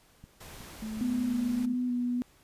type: click train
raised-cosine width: 5 ms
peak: -35 dBFS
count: 4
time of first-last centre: 0.24-1.339 s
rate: 2.73 Hz
type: noise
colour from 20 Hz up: pink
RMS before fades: -47 dBFS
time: 0.4-1.66 s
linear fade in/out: 10 ms
type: tone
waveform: sine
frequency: 218.1 Hz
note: A3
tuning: 15 cents flat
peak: -34 dBFS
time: 0.82-1.74 s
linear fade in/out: 5 ms
type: tone with vibrato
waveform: sine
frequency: 246.9 Hz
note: B3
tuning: in tune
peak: -27 dBFS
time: 1.01-2.22 s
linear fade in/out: 0 ms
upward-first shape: square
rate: 1.7 Hz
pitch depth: 15 cents each way
effects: pink hiss -62 dBFS RMS until 2.43 s + resampled to 32000 Hz